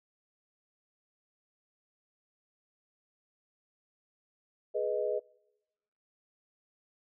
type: chord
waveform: sine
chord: G# minor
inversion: none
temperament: equal with one note detuned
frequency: 420.6 / 493.9 / 622.3 Hz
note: G#4 / B4 / D#5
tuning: +22 / 0 / 0 cents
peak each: -33 dBFS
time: 4.74-5.2 s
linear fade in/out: 20 ms
effects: noise-tail reverb RT60 1.0 s tail -26 dB re dry